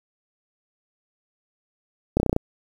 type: slowing click train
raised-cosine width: 2 ms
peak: -6 dBFS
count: 7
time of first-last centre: 2.17-2.364 s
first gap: 30 ms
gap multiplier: 1.03
effects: 7-bit